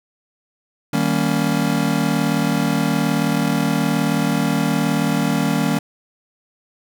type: chord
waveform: square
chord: Eb dominant seventh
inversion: none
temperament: just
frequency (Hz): 155.56 / 194.45 / 233.3 / 280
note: Eb3 / G3 / Bb3 / Db4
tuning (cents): 0 / -14 / +2 / +18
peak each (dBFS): -23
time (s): 0.93-5.79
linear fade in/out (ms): 5
effects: none